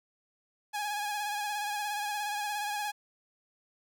sawtooth tone with vibrato, 830.6 Hz, G#5, in tune, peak -28 dBFS, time 0.73-2.92 s, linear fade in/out 20 ms, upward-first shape sine, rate 17 Hz, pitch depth 37 cents each way, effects none

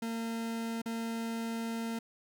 40% pulse tone with dropouts, 228.3 Hz, A#3, 36 cents flat, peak -33 dBFS, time 0.02-1.99 s, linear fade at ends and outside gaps 5 ms, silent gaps 0.818-0.858 s, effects none

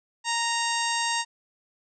harmonic tone with a mistuned harmonic, 930 Hz, A#5, 4 cents flat, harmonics 1 / 2 / 3 / 4 / 5 / 6 / 7 / 8 / 9, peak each -28 / -31 / -33 / -34 / -35 / -36 / -36 / -37 / -38 dBFS, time 0.24-1.25 s, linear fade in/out 50 ms, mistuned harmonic 8, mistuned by +17 cents, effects none

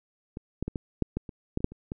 clicks, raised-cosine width 3 ms, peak -23 / -16 / -18 / -18 / -11 / -16 / -26 / -14 / -28 / -8 / -30 / -21 dBFS, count 12, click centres 0.371 / 0.626 / 0.68 / 0.758 / 1.023 / 1.17 / 1.292 / 1.574 / 1.605 / 1.644 / 1.72 / 1.919 s, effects none

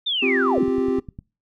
sine linear sweep, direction down, 3678 to 123.47 Hz, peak -20 dBFS, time 0.06-0.64 s, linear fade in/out 10 ms
triangle chord, C suspended fourth, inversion none, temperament just, 261.6 / 348.8 / 392.4 Hz, C4 / F4 / G4, 0 / -2 / +2 cents, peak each -20 / -25 / -20 dBFS, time 0.22-1 s, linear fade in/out 10 ms
click train, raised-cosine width 5 ms, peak -23 dBFS, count 7, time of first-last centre 0.58-1.189 s, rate 9.85 Hz
effects noise-tail reverb RT60 0.3 s tail -23 dB re dry

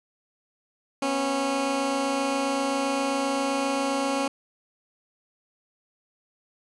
15% pulse tone pair together, 246.9 / 274.5 Hz, B3 / C#4, 0 / -17 cents, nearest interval major second, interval 183 cents, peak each -26 / -18 dBFS, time 1.02-4.28 s, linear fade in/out 5 ms, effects resampled to 24000 Hz

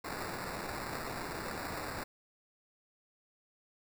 white noise with sample-and-hold, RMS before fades -40 dBFS, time 0.04-2.04 s, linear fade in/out 10 ms, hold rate 3150 Hz, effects none

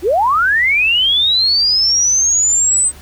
sine linear sweep, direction up, 311.1 to 8260 Hz, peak -10 dBFS, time 0.02-2.92 s, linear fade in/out 50 ms, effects added 71 Hz sine -38 dBFS peak until 3.01 s + pink hiss -41 dBFS RMS until 3.01 s

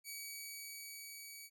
10% pulse tone with level ramp, 2269 Hz, C#7, 40 cents sharp, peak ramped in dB -35 to -41 dBFS, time 0.04-1.5 s, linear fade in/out 50 ms, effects none

